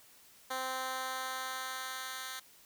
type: tone with high-pass filter sweep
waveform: 10% pulse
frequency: 260 Hz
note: C4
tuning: 11 cents flat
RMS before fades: -39 dBFS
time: 0.5-2.4 s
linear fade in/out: 10 ms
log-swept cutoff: 560 to 2000 Hz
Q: 0.77
effects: white hiss -60 dBFS RMS until 2.65 s